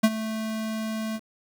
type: tone with ADSR envelope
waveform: square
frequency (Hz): 219.7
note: A3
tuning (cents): -2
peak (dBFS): -14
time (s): 0.03-1.2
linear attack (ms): 12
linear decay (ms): 47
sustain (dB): -14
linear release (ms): 50
effects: 8-bit